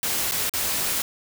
white noise with dropouts, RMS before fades -25 dBFS, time 0.03-1.02 s, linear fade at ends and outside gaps 1 ms, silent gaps 0.312-0.32 / 0.495-0.537 s, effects none

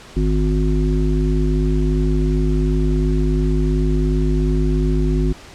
harmonic tone, 51.4 Hz, G#1, 17 cents flat, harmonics 1 / 3 / 5 / 7, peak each -16 / -21 / -23 / -24 dBFS, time 0.16-5.33 s, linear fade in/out 10 ms, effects pink hiss -40 dBFS RMS until 5.54 s + low-pass 7000 Hz 12 dB/octave

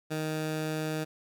15% pulse tone, 155.9 Hz, D#3, 4 cents sharp, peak -24 dBFS, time 0.1-1.05 s, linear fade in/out 20 ms, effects none

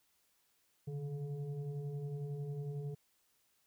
sine tone with frequency modulation, 146.5 Hz, D3, 4 cents flat, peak -38 dBFS, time 0.87-2.95 s, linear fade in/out 10 ms, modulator 282 Hz, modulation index 0.7, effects white hiss -75 dBFS RMS until 3.66 s

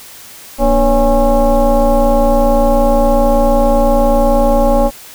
sine tone with frequency modulation, 293.7 Hz, D4, in tune, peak -7 dBFS, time 0.58-4.91 s, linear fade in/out 50 ms, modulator 265 Hz, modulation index 2, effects white hiss -35 dBFS RMS until 5.14 s

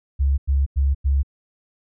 sine tone bursts, 69 Hz, C#2, 7 cents flat, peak -15 dBFS, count 4, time 0.19-1.232 s, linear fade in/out 20 ms, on 190 ms, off 94 ms, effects none

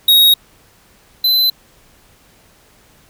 square tone pair in turn, 3776 / 4040 Hz, A#7 / B7, +22 / +39 cents, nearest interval minor second, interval 117 cents, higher second, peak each -7 / -11 dBFS, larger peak first, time 0.08-0.34 / 1.24-1.5 s, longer neither, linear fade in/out 5 ms, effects pink hiss -50 dBFS RMS until 3.09 s

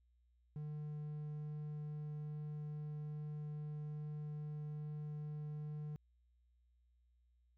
triangle tone, 150.2 Hz, D3, 39 cents sharp, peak -40 dBFS, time 0.56-5.96 s, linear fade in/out 0 ms, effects added 60 Hz sine -70 dBFS peak until 7.57 s

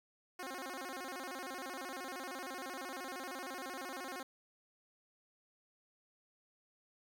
10% pulse tone with vibrato, 310.1 Hz, D#4, 6 cents flat, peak -34 dBFS, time 0.39-4.23 s, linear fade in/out 5 ms, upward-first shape square, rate 13 Hz, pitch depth 270 cents each way, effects 12-bit

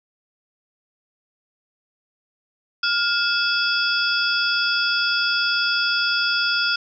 sine tone cluster, 1409 / 2616 / 3372 / 4750 / 5230 Hz, F6 / E7 / G#7 / D8 / E8, +15 / -14 / +26 / +19 / -15 cents, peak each -21 / -28 / -26 / -26 / -27 dBFS, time 2.83-6.76 s, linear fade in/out 5 ms, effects none

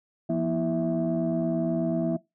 sine tone cluster, 169.6 / 239.5 / 327.9 / 657 Hz, E3 / A#3 / E4 / E5, +50 / +47 / -9 / -6 cents, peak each -28 dBFS, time 0.29-2.17 s, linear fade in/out 10 ms, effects noise-tail reverb RT60 0.2 s tail -21 dB re dry + tanh soft clip ceiling -17 dBFS

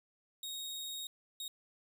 sawtooth tone bursts at uneven times, 3753 Hz, A#7, 11 cents sharp, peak -37 dBFS, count 2, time 0.43-1.07 / 1.4-1.48 s, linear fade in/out 2 ms, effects none

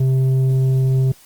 sine tone with tanh clipping, 131.6 Hz, C3, 10 cents sharp, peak -14 dBFS, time 0-1.12 s, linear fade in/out 5 ms, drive 6 dB, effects white hiss -48 dBFS RMS until 1.25 s + Opus 24 kbps

